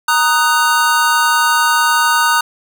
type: chord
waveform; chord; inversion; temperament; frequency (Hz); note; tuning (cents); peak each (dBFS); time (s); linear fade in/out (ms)
square; D# minor; second; just; 933.4 / 1244.5 / 1493.4; A#5 / D#6 / F#6; +2 / 0 / +16; -16; 0.08-2.41; 5
effects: none